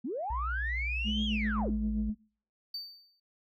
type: linear two-way sweep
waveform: sine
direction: up then down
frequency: 203.4 to 3322 to 203.4 Hz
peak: -32 dBFS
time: 0.04-1.71 s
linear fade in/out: 10 ms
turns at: 1.25 s
type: tone with pitch glide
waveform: sine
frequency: 60.8 to 56.4 Hz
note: B1 to A1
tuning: -26 to +44 cents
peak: -32 dBFS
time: 0.3-2.1 s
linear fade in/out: 5 ms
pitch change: -130 cents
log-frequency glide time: 0.99-1.46 s
type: tone with tremolo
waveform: sine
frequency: 213.2 Hz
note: G#3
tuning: 46 cents sharp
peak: -27 dBFS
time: 1.04-2.15 s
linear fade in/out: 50 ms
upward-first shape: sine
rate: 7.6 Hz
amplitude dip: 40%
type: tone with exponential decay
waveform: triangle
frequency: 4592 Hz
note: D8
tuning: 40 cents flat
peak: -32 dBFS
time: 2.74-3.2 s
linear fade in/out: 5 ms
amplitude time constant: 100 ms
effects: noise-tail reverb RT60 0.5 s tail -26 dB re dry + tanh soft clip ceiling -22 dBFS